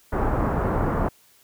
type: low-pass noise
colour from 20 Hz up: pink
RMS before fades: -23 dBFS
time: 0.12-1.09 s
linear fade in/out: 10 ms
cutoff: 1300 Hz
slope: 24 dB/octave
effects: white hiss -57 dBFS RMS until 1.43 s